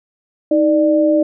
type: tone pair together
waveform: sine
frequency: 314.2 / 593.1 Hz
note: D#4 / D5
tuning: +17 / +17 cents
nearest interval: major seventh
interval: 1100 cents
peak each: -13 dBFS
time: 0.51-1.23 s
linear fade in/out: 5 ms
effects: none